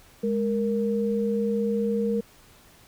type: tone pair together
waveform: sine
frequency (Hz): 207.7 / 466.2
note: G#3 / A#4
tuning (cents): 0 / 0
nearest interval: octave + major second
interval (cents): 1400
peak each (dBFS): -25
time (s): 0.23-2.21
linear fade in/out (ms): 10
effects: pink hiss -54 dBFS RMS until 2.87 s